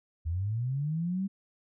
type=linear sweep; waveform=sine; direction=up; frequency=76.9 to 198.6 Hz; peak=-28 dBFS; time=0.25-1.28 s; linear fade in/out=20 ms; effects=none